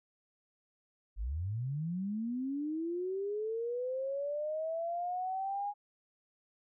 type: linear sweep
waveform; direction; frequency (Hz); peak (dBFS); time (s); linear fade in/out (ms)
sine; up; 44.06 to 826; -33; 1.16-5.74; 50
effects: none